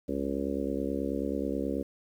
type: harmonic tone with a mistuned harmonic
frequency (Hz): 69.3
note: C#2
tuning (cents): 0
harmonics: 1 / 3 / 4 / 5 / 6 / 7 / 8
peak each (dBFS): -40 / -36 / -33 / -37 / -38 / -37 / -39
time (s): 0.08-1.83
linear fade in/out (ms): 10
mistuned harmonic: 1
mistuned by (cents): +29
effects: 10-bit